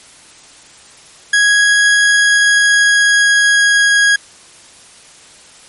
40% pulse tone with pitch glide, 1658 to 1647.5 Hz, G#6 to G#6, -3 to -14 cents, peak -7 dBFS, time 1.33-4.16 s, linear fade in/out 5 ms, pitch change -11 cents, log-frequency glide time 1.94-3.92 s, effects white hiss -41 dBFS RMS until 5.68 s + MP3 48 kbps

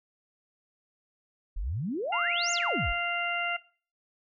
sine exponential two-way sweep, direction up then down, 35.38 to 7330 to 35.38 Hz, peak -29 dBFS, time 1.56-2.93 s, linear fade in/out 10 ms, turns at 2.52 s
harmonic tone, 695 Hz, F5, 9 cents flat, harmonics 1 / 2 / 3 / 4, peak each -34 / -33 / -33 / -31 dBFS, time 2.12-3.57 s, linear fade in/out 10 ms
effects noise-tail reverb RT60 0.4 s tail -20 dB re dry

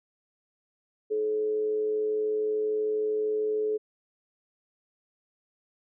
sine tone with amplitude modulation, 428.1 Hz, A4, 47 cents flat, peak -23 dBFS, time 1.1-3.78 s, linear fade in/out 20 ms, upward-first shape sine, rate 113 Hz, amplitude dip 35%, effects none

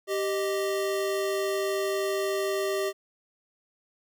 square tone pair together, 390.7 / 620.2 Hz, G4 / D#5, -6 / -6 cents, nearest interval minor sixth, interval 800 cents, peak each -28 / -32 dBFS, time 0.07-2.93 s, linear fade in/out 50 ms, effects none

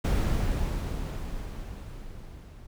brown noise with level ramp, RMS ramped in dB -23 to -47 dBFS, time 0.04-2.67 s, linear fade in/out 10 ms, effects none

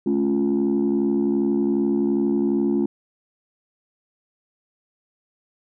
sine chord, A augmented, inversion none, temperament equal with one note detuned, 214.6 / 277.2 / 349.2 Hz, A3 / C#4 / E#4, -43 / 0 / 0 cents, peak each -21 dBFS, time 0.06-2.86 s, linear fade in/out 5 ms, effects tanh soft clip ceiling -13 dBFS

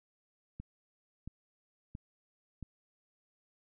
click train, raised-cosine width 5 ms, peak -30 dBFS, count 4, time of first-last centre 0.6-2.627 s, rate 1.48 Hz, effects none

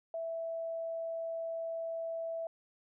sine tone, 659.3 Hz, E5, in tune, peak -35 dBFS, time 0.14-2.47 s, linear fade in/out 2 ms, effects none

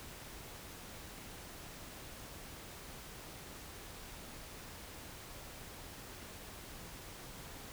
silence, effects pink hiss -50 dBFS RMS until 7.72 s

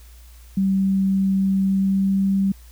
sine tone with pitch glide, 193.1 to 194.89 Hz, G3 to G3, -26 to -10 cents, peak -16 dBFS, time 0.57-2.52 s, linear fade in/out 5 ms, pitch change +16 cents, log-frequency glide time 1.63-2.29 s, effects added 59 Hz sine -42 dBFS peak until 2.71 s + white hiss -53 dBFS RMS until 2.71 s

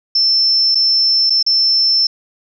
sine tone with dropouts, 5330 Hz, E8, 18 cents sharp, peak -10 dBFS, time 0.15-2.07 s, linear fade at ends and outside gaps 5 ms, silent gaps 0.748-0.753 / 1.298-1.303 / 1.428-1.464 s, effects none

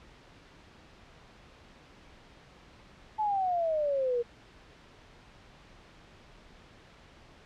sine exponential sweep, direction down, 875 to 467.6 Hz, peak -26 dBFS, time 3.18-4.23 s, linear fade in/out 20 ms, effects pink hiss -55 dBFS RMS until 7.45 s + low-pass 4000 Hz 12 dB/octave

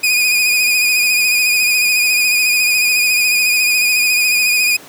sawtooth tone with vibrato, 2467 Hz, D#7, 15 cents flat, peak -8 dBFS, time 0.03-4.77 s, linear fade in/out 10 ms, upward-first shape sine, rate 14 Hz, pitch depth 39 cents each way, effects pink hiss -38 dBFS RMS until 4.88 s + high-pass 200 Hz 12 dB/octave

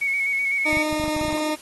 sine tone with vibrato, 2217 Hz, C#7, in tune, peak -20 dBFS, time 0.01-0.83 s, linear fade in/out 10 ms, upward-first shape square, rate 7.9 Hz, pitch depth 24 cents each way
20% pulse tone, 306.1 Hz, D#4, 28 cents flat, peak -18 dBFS, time 0.65-1.56 s, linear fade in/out 20 ms
clicks, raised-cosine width 5 ms, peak -22 dBFS, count 11, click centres 0.73 / 0.771 / 0.928 / 0.999 / 1.04 / 1.08 / 1.165 / 1.213 / 1.251 / 1.282 / 1.328 s
effects white hiss -45 dBFS RMS until 1.61 s + AAC 32 kbps

